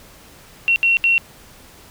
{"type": "tone bursts at uneven times", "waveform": "sine", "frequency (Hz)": 2729, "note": "F7", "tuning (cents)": -41, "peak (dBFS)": -12, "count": 3, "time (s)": [[0.68, 0.76], [0.83, 0.97], [1.04, 1.18]], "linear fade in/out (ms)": 0, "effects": ["pink hiss -45 dBFS RMS until 1.9 s"]}